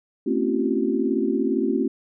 sine tone cluster, 224.5 / 259.8 / 277.2 / 339.7 / 381.8 Hz, A3 / C4 / C#4 / F4 / G4, +35 / -12 / 0 / -48 / -46 cents, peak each -26 dBFS, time 0.26-1.88 s, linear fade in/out 10 ms, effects none

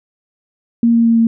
sine tone with pitch steps, 233.1 / 231.5 / 229.9 / 228.3 Hz, A#3 / A#3 / A#3 / A#3, 0 / -12 / -24 / -36 cents, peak -8 dBFS, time 0.83-1.27 s, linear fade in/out 2 ms, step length 110 ms, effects none

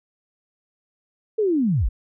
sine linear sweep, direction down, 452.2 to 30.19 Hz, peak -17 dBFS, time 1.38-1.89 s, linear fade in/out 10 ms, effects none

